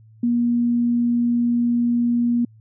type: tone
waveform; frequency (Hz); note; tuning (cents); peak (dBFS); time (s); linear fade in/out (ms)
sine; 238.5; A#3; +40; -16; 0.23-2.45; 5
effects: added 110 Hz sine -46 dBFS peak until 2.6 s